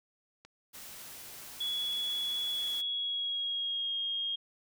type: click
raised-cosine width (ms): 0.2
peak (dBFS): -34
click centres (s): 0.45
type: noise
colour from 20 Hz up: white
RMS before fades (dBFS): -47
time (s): 0.73-2.82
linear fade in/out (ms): 20
type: tone with pitch glide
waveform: sine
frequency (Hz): 3379 to 3247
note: G#7 to G#7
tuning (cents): +29 to -40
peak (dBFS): -31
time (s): 1.6-4.36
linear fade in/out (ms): 10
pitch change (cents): -69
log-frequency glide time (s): 2.53-3.96
effects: none